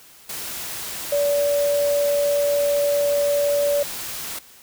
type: tone in noise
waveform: sine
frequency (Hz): 575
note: D5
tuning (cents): -37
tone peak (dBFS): -17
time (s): 1.12-3.83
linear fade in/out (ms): 5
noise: white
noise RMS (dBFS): -31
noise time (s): 0.29-4.39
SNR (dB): +11
effects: white hiss -48 dBFS RMS until 4.62 s